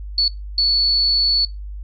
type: tone bursts at uneven times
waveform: sine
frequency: 4435 Hz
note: C#8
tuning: in tune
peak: -13 dBFS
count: 2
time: 0.18-0.28 / 0.58-1.45 s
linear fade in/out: 2 ms
effects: noise-tail reverb RT60 0.2 s tail -22 dB re dry + added 50 Hz sine -28 dBFS peak until 1.83 s